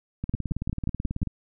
two click trains, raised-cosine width 5 ms, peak -14 / -17 dBFS, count 6 / 20, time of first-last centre 0.34-1.23 / 0.24-1.273 s, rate 5.62 / 18.4 Hz, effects none

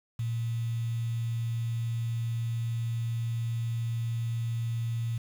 sine tone with quantisation, 115.9 Hz, A#2, 10 cents flat, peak -28 dBFS, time 0.19-5.18 s, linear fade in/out 5 ms, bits 8, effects none

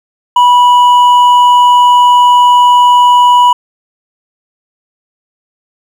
triangle tone with hard clipping, 980 Hz, B5, 14 cents flat, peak -4 dBFS, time 0.36-3.53 s, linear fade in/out 5 ms, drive 8 dB, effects none

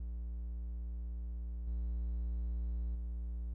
triangle tone with level steps, 58.27 Hz, A#1, in tune, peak -36 / -32 / -35 dBFS, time 0-3.54 s, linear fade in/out 5 ms, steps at 1.67 / 2.95 s, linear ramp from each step 5 ms, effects none

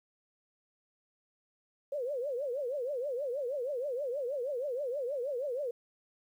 sine tone with vibrato, 530 Hz, C5, 22 cents sharp, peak -32 dBFS, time 1.92-5.71 s, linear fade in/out 5 ms, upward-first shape triangle, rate 6.3 Hz, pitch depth 240 cents each way, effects 11-bit

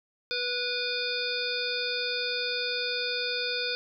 harmonic tone with a mistuned harmonic, 490 Hz, B4, 14 cents flat, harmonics 1 / 3 / 5 / 7 / 9 / 10, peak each -35 / -35 / -35 / -35 / -35 / -35 dBFS, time 0.31-3.75 s, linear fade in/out 0 ms, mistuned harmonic 7, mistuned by +67 cents, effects none

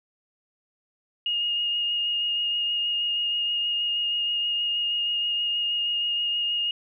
sine tone with vibrato, 2853 Hz, F7, 36 cents sharp, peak -23 dBFS, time 1.26-6.71 s, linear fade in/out 2 ms, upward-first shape sine, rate 6.3 Hz, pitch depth 12 cents each way, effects none

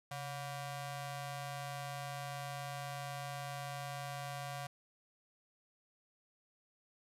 sawtooth ring-modulated tone, 427.8 Hz, A4, 49 cents flat, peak -34 dBFS, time 0.11-4.67 s, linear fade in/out 5 ms, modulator 292 Hz, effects resampled to 32000 Hz + 11-bit

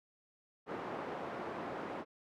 pink band-pass noise, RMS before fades -42 dBFS, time 0.66-2.05 s, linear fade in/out 50 ms, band 290 to 1200 Hz, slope 12 dB/octave, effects none

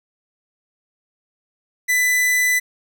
45% pulse tone, 1995 Hz, B6, 17 cents sharp, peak -15 dBFS, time 1.88-2.6 s, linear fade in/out 20 ms, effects none

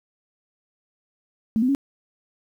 sine tone with pitch steps, 221.3 / 252.9 / 277.5 Hz, A3 / B3 / C#4, +10 / +41 / +2 cents, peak -17 dBFS, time 1.56-1.749 s, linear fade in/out 0 ms, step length 63 ms, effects 9-bit

